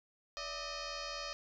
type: tone with frequency modulation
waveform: sine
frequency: 1893 Hz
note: A#6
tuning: 26 cents sharp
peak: -39 dBFS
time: 0.37-1.33 s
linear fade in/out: 0 ms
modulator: 617 Hz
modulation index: 5.9
effects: none